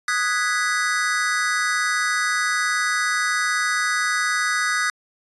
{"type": "chord", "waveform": "square", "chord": "G# minor seventh", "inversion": "second", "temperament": "equal", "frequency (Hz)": [1244.5, 1480, 1661.2, 1975.5], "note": ["D#6", "F#6", "G#6", "B6"], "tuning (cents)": [0, 0, 0, 0], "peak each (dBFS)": -26, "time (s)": [0.08, 4.9], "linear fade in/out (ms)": 2, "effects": ["resampled to 24000 Hz"]}